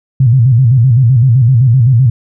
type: tone with vibrato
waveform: sine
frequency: 123.47 Hz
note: B2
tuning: in tune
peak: -4 dBFS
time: 0.2-2.1 s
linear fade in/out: 5 ms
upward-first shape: square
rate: 7.8 Hz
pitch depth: 130 cents each way
effects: none